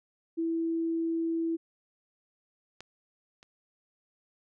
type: tone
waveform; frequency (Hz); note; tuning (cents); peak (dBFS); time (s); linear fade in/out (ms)
sine; 329.6; E4; 0; -27; 0.37-1.57; 20
type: clicks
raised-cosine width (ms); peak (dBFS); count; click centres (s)
0.2; -26 / -35; 2; 2.806 / 3.429
effects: none